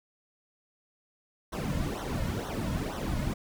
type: noise with flanger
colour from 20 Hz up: brown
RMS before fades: -32 dBFS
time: 1.52-3.34 s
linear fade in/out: 10 ms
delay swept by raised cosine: 0.41 to 2.61 ms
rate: 2.1 Hz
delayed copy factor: -0.85
effects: none